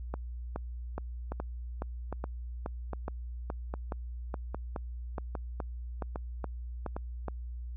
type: two click trains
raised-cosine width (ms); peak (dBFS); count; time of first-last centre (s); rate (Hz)
1; -22 / -21; 8 / 18; 1.32-6.965 / 0.14-7.283; 1.24 / 2.38
effects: added 60 Hz sine -37 dBFS peak until 7.76 s